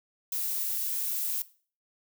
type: noise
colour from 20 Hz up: violet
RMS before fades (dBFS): -31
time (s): 0.32-1.42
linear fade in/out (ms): 2
effects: noise-tail reverb RT60 0.4 s tail -17 dB re dry